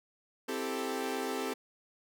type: chord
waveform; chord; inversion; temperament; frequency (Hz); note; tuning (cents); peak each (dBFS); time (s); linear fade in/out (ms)
sawtooth; A minor seventh; first; equal; 261.6 / 329.6 / 392 / 440; C4 / E4 / G4 / A4; 0 / 0 / 0 / 0; -34 / -39 / -34 / -34; 0.48-1.54; 10
effects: none